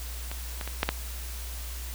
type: clicks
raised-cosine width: 0.3 ms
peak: -20 / -18 / -19 / -7 / -8 dBFS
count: 5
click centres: 0.315 / 0.612 / 0.676 / 0.831 / 0.89 s
effects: added 60 Hz sine -35 dBFS peak until 1.94 s + white hiss -42 dBFS RMS until 1.94 s